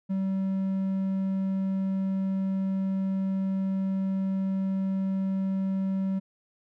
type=tone with hard clipping; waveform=triangle; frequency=191.9 Hz; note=G3; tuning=37 cents flat; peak=-26 dBFS; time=0.09-6.2 s; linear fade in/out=20 ms; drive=6 dB; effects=none